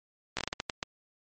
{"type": "slowing click train", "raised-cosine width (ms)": 0.2, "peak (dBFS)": -13, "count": 9, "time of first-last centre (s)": [0.37, 0.829], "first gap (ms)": 16, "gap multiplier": 1.35, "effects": ["MP3 32 kbps"]}